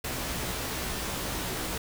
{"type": "noise with comb filter", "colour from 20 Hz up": "pink", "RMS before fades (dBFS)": -33, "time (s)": [0.04, 1.78], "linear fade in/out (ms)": 5, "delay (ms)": 16, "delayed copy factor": 0.6, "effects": []}